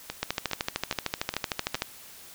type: two click trains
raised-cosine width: 0.2 ms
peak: -9 / -14 dBFS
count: 22 / 5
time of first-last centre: 0.23-1.821 / 0.1-1.753 s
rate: 13.2 / 2.42 Hz
effects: white hiss -48 dBFS RMS until 2.34 s